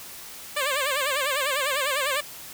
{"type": "tone with vibrato", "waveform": "10% pulse", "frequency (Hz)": 557, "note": "C#5", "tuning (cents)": 8, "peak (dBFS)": -15, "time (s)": [0.56, 2.21], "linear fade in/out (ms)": 10, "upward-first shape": "sine", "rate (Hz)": 10, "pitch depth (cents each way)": 130, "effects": ["white hiss -41 dBFS RMS until 2.53 s"]}